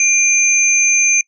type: tone pair together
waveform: sine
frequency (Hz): 2388 / 6258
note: D7 / G8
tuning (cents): +28 / -4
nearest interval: octave + perfect fourth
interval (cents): 1668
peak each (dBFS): -13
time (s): 0-1.21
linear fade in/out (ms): 2
effects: noise-tail reverb RT60 0.1 s tail -23 dB re dry